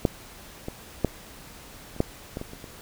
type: clicks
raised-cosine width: 2 ms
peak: -6 / -18 / -7 / -28 / -7 / -18 / -20 / -27 / -26 dBFS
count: 9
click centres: 0.052 / 0.684 / 1.047 / 1.964 / 2.004 / 2.371 / 2.414 / 2.534 / 2.642 s
effects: pink hiss -46 dBFS RMS until 2.81 s